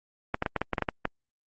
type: clicks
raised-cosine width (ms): 0.5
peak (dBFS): -11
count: 10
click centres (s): 0.344 / 0.424 / 0.462 / 0.563 / 0.616 / 0.733 / 0.782 / 0.823 / 0.888 / 1.054
effects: Opus 32 kbps